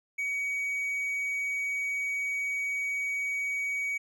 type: tone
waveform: triangle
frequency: 2258 Hz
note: C#7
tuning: 31 cents sharp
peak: -27 dBFS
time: 0.18-3.98 s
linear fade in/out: 10 ms
effects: none